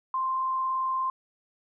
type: tone with frequency modulation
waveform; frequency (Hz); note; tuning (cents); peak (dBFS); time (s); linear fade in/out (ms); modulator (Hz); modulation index
sine; 1047; C6; +1; -25; 0.14-1.1; 2; 36.8; 0.28
effects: none